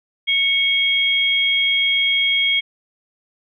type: tone pair together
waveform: sine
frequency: 2217 / 3264 Hz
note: C#7 / G#7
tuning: 0 / -31 cents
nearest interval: perfect fifth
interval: 669 cents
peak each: -18 / -17 dBFS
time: 0.27-2.61 s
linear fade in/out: 20 ms
effects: none